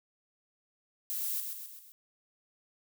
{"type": "noise with echo", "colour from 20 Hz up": "violet", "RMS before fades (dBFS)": -35, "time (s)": [1.1, 1.4], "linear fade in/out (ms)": 0, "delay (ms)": 130, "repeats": 4, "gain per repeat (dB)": -5, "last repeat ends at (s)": 1.92, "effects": []}